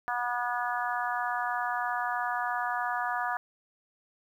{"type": "harmonic tone", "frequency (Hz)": 243.1, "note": "B3", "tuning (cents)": -27, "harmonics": [3, 4, 5, 6, 7], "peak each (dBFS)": [-33, -34, -35, -36, -36], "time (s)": [0.08, 3.37], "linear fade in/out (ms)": 0, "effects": ["10-bit"]}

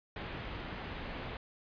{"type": "low-pass noise", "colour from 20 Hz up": "pink", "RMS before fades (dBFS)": -42, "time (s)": [0.16, 1.37], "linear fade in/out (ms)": 2, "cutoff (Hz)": 3400, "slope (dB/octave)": 24, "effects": ["resampled to 11025 Hz"]}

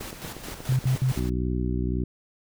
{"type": "noise with tremolo", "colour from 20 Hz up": "pink", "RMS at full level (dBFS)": -37, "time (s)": [0, 1.3], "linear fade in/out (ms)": 10, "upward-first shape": "square", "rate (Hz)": 4.6, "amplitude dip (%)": 50}
{"type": "click train", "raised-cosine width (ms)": 2, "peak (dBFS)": -24, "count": 9, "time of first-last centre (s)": [0.01, 0.961], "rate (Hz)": 8.41}
{"type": "tone bursts", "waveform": "sine", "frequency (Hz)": 129.4, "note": "C3", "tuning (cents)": -19, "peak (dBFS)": -19, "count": 3, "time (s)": [0.69, 1.118], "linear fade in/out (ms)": 2, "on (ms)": 100, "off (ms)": 64}
{"type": "harmonic tone", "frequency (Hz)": 61.74, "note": "B1", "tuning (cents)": 0, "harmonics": [1, 2, 3, 4, 5, 6], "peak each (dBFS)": [-27, -30, -32, -33, -34, -35], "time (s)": [1.16, 2.04], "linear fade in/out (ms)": 5}
{"effects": []}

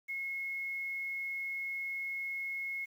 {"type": "tone with quantisation", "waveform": "sine", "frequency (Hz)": 2171, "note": "C#7", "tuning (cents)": -37, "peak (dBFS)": -35, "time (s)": [0.08, 2.86], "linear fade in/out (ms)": 20, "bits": 10, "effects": []}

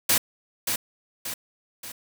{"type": "noise with echo", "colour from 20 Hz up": "white", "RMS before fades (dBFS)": -20, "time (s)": [0.09, 0.18], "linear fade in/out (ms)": 5, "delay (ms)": 580, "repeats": 3, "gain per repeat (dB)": -6, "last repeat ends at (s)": 1.92, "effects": []}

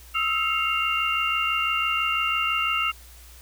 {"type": "tone cluster", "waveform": "sine", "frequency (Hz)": [1275, 1341, 2162, 2780], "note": ["D#6", "E6", "C#7", "F7"], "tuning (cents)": [42, 29, -44, -9], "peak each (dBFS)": [-28, -29, -31, -24], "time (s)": [0.14, 2.92], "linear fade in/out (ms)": 20, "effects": ["added 60 Hz sine -46 dBFS peak until 3.41 s", "white hiss -50 dBFS RMS until 3.41 s"]}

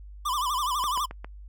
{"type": "tone with vibrato", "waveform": "square", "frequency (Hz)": 1091, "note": "C#6", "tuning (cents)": -28, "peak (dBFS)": -26, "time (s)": [0.25, 1.06], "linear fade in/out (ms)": 10, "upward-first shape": "sine", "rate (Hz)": 12, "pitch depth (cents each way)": 180}
{"type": "click train", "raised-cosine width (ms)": 0.5, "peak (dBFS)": -23, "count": 4, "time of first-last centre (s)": [0.84, 1.245], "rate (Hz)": 7.4}
{"effects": ["noise-tail reverb RT60 0.1 s tail -26 dB re dry", "added 50 Hz sine -41 dBFS peak until 1.48 s"]}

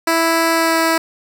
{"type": "tone with pitch glide", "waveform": "10% pulse", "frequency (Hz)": [329.6, 326.8], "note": ["E4", "E4"], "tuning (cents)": [0, -15], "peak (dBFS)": -5, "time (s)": [0.07, 0.98], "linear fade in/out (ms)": 5, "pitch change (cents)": -15, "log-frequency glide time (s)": [0.51, 0.79], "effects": []}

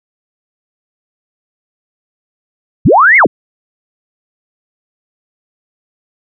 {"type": "linear two-way sweep", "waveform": "sine", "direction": "up then down", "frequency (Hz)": [58.27, 2225, 58.27], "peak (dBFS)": -3, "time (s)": [2.85, 3.27], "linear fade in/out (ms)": 10, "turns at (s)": 3.17, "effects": []}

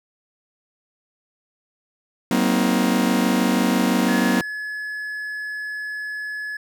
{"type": "chord", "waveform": "40% pulse", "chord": "C half-diminished seventh", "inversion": "second", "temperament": "just", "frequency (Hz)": [188.37, 235.5, 261.6, 314], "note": ["Gb3", "Bb3", "C4", "Eb4"], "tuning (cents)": [31, 18, 0, 16], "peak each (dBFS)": [-22, -20, -22, -25], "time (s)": [2.31, 4.41], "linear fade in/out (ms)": 2}
{"type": "tone", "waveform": "triangle", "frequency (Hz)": 1704, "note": "G#6", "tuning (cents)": 44, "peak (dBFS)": -25, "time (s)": [4.08, 6.57], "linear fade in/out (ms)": 5}
{"effects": []}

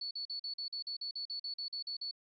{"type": "tone bursts", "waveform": "sine", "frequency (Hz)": 4435, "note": "C#8", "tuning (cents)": 0, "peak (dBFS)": -37, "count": 15, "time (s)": [0.01, 2.112], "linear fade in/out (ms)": 5, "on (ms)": 100, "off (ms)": 43, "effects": []}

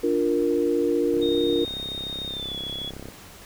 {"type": "chord", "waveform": "sine", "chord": "Bb major", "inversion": "first", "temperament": "equal", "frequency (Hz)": [293.7, 349.2, 466.2], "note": ["D4", "F4", "Bb4"], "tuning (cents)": [0, 0, 0], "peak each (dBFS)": [-25, -24, -23], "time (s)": [0.03, 1.65], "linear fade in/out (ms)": 10}
{"type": "click train", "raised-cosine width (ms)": 2, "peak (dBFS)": -24, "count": 66, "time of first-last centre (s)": [1.14, 3.086], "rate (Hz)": 33.4}
{"type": "tone with pitch glide", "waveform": "sine", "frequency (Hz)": [3700, 3373], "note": ["A#7", "G#7"], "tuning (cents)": [-14, 26], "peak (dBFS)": -30, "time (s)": [1.21, 2.91], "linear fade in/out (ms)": 20, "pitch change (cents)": -160, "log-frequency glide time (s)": [2.27, 2.58]}
{"effects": ["pink hiss -45 dBFS RMS until 3.45 s"]}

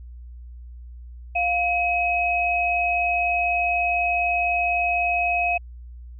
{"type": "tone pair together", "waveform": "sine", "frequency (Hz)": [702.6, 2546], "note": ["F5", "D#7"], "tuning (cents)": [10, 39], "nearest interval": "octave + minor seventh", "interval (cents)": 2229, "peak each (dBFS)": -22, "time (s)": [1.35, 5.58], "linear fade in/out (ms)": 10, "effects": ["added 60 Hz sine -37 dBFS peak until 6.19 s"]}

